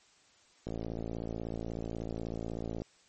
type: click train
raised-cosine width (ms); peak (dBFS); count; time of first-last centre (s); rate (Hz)
2; -24; 122; 0.67-2.819; 56.3
effects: white hiss -64 dBFS RMS until 3.08 s + MP3 32 kbps